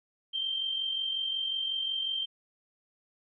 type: tone with amplitude modulation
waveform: sine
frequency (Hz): 3145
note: G7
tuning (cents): +5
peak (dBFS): -27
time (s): 0.33-2.26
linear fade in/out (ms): 20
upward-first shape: sine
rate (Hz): 45.5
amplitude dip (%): 50
effects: none